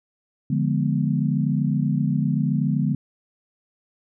sine chord, D diminished seventh, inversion none, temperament equal, 146.83 / 174.61 / 207.7 / 246.9 Hz, D3 / F3 / Ab3 / Cb4, 0 / 0 / 0 / 0 cents, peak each -22 / -26 / -25 / -26 dBFS, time 0.5-2.95 s, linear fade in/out 5 ms, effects none

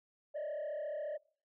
sine tone with frequency modulation, 600 Hz, D5, 37 cents sharp, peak -34 dBFS, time 0.34-1.18 s, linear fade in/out 20 ms, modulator 34.3 Hz, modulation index 0.98, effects noise-tail reverb RT60 0.5 s tail -26 dB re dry + tanh soft clip ceiling -36 dBFS

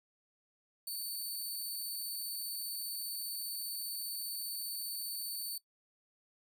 10% pulse tone, 4515 Hz, C#8, 31 cents sharp, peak -31 dBFS, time 0.87-5.58 s, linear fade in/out 5 ms, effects noise-tail reverb RT60 0.1 s tail -21 dB re dry

